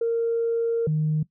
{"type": "tone pair in turn", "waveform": "sine", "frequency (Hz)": [462.1, 154.21], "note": ["A#4", "D#3"], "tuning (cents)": [-15, -15], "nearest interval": "octave + perfect fifth", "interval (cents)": 1900, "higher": "first", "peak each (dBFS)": -19, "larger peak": "neither", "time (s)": [[0.01, 0.87], [0.87, 1.23]], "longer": "first", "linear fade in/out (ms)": 5, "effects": ["noise-tail reverb RT60 0.1 s tail -19 dB re dry", "tanh soft clip ceiling -16 dBFS"]}